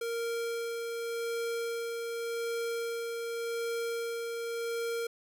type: tone with tremolo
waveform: square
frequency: 464.5 Hz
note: A#4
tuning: 6 cents flat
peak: -32 dBFS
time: 0.01-5.07 s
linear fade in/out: 5 ms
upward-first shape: sine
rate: 0.87 Hz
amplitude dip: 30%
effects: none